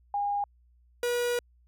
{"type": "tone pair in turn", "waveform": ["sine", "45% pulse"], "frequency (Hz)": [813, 483.4], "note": ["G#5", "B4"], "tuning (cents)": [-37, -37], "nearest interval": "major sixth", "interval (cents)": 900, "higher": "first", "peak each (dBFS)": -26, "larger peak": "neither", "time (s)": [[0.14, 0.44], [1.03, 1.39]], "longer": "second", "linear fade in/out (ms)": 2, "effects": ["added 60 Hz sine -59 dBFS peak until 1.67 s"]}